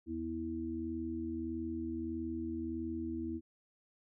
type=harmonic tone; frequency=81.6 Hz; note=E2; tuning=17 cents flat; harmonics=1 / 3 / 4; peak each=-45 / -41 / -38 dBFS; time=0.06-3.41 s; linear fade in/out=50 ms; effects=none